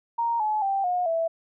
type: tone with pitch steps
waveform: sine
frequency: 932.3 / 854.9 / 784 / 718.9 / 659.2 Hz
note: A#5 / G#5 / G5 / F5 / E5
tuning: 0 / +50 / 0 / +50 / 0 cents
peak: -22 dBFS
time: 0.18-1.28 s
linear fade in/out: 10 ms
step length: 220 ms
effects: none